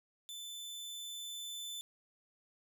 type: tone with level ramp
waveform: sawtooth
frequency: 3520 Hz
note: A7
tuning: in tune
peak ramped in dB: -41 to -38 dBFS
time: 0.29-1.81 s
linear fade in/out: 0 ms
effects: none